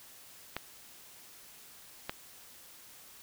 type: clicks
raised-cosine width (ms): 0.3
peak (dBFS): -18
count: 2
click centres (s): 0.566 / 2.095
effects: white hiss -54 dBFS RMS until 3.22 s